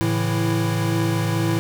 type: tone cluster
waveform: square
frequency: 110 / 139.5 / 164.5 / 332 Hz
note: A2 / C#3 / E3 / E4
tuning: 0 / +11 / -3 / +12 cents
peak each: -23 / -31 / -25 / -26 dBFS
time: 0.01-1.59 s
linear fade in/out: 0 ms
effects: none